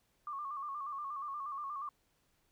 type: tone with vibrato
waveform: sine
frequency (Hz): 1145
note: D6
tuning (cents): -44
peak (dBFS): -38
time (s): 0.27-1.89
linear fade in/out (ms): 2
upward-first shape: square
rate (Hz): 8.4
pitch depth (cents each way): 70
effects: pink hiss -75 dBFS RMS until 2.51 s